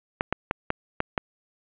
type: clicks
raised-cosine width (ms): 0.5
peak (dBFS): -8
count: 6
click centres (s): 0.209 / 0.326 / 0.511 / 0.704 / 1.004 / 1.178
effects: resampled to 8000 Hz + 8-bit